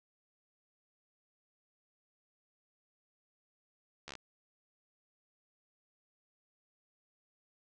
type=slowing click train; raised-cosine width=0.2 ms; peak=-27 dBFS; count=6; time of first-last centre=4.08-4.153 s; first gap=13 ms; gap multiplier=1.06; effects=resampled to 22050 Hz